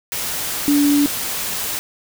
sine tone in noise, 288.5 Hz, D4, 31 cents flat, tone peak -12 dBFS, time 0.68-1.06 s, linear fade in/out 0 ms, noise white, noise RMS -24 dBFS, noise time 0.12-1.79 s, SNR +9 dB, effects none

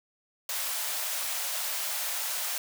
white high-pass noise, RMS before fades -32 dBFS, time 0.49-2.58 s, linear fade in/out 2 ms, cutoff 540 Hz, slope 48 dB/octave, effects none

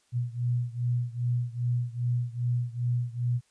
sine beating tone pair, 120.6 / 123.1 Hz, B2 / B2, -41 / -5 cents, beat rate 2.5 Hz, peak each -28 / -30 dBFS, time 0.12-3.41 s, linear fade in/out 50 ms, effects white hiss -68 dBFS RMS until 3.5 s + resampled to 22050 Hz

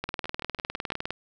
two click trains, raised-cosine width 0.3 ms, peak -14 / -21 dBFS, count 22 / 6, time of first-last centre 0.04-1.106 / 0.09-0.921 s, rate 19.7 / 6.02 Hz, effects none

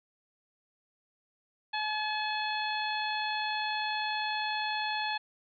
harmonic tone, 855 Hz, A5, 50 cents flat, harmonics 1 / 2 / 3 / 4 / 5, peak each -33 / -36 / -38 / -39 / -40 dBFS, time 1.73-5.18 s, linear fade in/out 10 ms, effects none

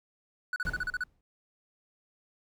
triangle tone bursts, 1480 Hz, F#6, in tune, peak -27 dBFS, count 8, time 0.53-1.037 s, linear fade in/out 2 ms, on 31 ms, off 37 ms
brown noise with exponential decay, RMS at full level -32 dBFS, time 0.65-1.21 s, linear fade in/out 0 ms, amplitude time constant 120 ms
effects none

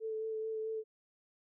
sine tone with vibrato, 440 Hz, A4, in tune, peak -35 dBFS, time 0-0.84 s, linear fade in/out 50 ms, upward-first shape sine, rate 4.6 Hz, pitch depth 15 cents each way, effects none

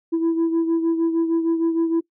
sine beating tone pair, 329.7 / 336.2 Hz, E4 / E4, 0 / +34 cents, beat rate 6.5 Hz, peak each -16 / -23 dBFS, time 0.12-2.01 s, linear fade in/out 20 ms, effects noise-tail reverb RT60 0.1 s tail -21 dB re dry + tanh soft clip ceiling -15 dBFS

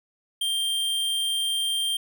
square tone, 3175 Hz, G7, 21 cents sharp, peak -24 dBFS, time 0.41-1.97 s, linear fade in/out 5 ms, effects none

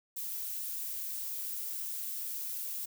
violet noise, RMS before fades -38 dBFS, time 0.16-2.86 s, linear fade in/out 10 ms, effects none

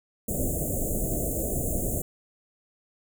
pink band-stop noise, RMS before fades -28 dBFS, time 0.28-2.02 s, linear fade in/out 5 ms, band 690 to 6800 Hz, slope 96 dB/octave, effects none

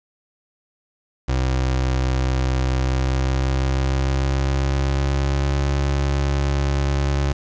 30% pulse tone with pitch glide, 64.7 to 69.75 Hz, C2 to C#2, -19 to +11 cents, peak -15 dBFS, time 1.28-7.33 s, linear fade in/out 10 ms, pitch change +130 cents, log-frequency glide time 2.65-5.74 s, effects resampled to 16000 Hz + 7-bit

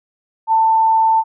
sine tone, 891 Hz, A5, 22 cents sharp, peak -10 dBFS, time 0.47-1.24 s, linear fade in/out 50 ms, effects none

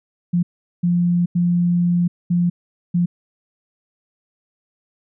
sine tone bursts at uneven times, 174.61 Hz, F3, in tune, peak -14 dBFS, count 5, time 0.33-0.43 / 0.83-1.26 / 1.35-2.08 / 2.3-2.5 / 2.94-3.06 s, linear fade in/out 10 ms, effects none

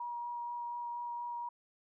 sine tone with vibrato, 955 Hz, A#5, 42 cents sharp, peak -37 dBFS, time 0-1.49 s, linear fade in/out 5 ms, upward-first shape sine, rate 4.2 Hz, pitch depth 9 cents each way, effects none

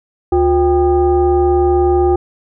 sine tone with frequency modulation, 358.1 Hz, F4, 43 cents sharp, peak -9 dBFS, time 0.32-2.16 s, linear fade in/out 5 ms, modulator 432 Hz, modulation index 0.82, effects none

